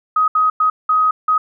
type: tone bursts at uneven times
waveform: sine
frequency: 1259 Hz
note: D#6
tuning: 20 cents sharp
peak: -11 dBFS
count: 5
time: 0.16-0.28 / 0.35-0.5 / 0.6-0.7 / 0.89-1.11 / 1.28-1.38 s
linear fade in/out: 5 ms
effects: none